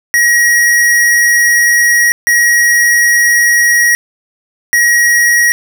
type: tone bursts at uneven times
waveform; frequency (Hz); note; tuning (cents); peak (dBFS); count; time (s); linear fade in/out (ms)
square; 1899; A#6; +32; -7; 3; 0.14-2.12 / 2.27-3.95 / 4.73-5.52; 0
effects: none